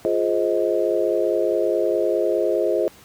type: chord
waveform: sine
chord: F minor seventh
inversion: none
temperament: just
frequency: 349.2 / 419.1 / 523.8 / 628.6 Hz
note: F4 / Ab4 / C5 / Eb5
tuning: 0 / +16 / +2 / +18 cents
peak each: -23 / -23 / -24 / -23 dBFS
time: 0.05-2.88 s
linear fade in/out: 0 ms
effects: pink hiss -48 dBFS RMS until 3.04 s + high-pass 80 Hz 12 dB/octave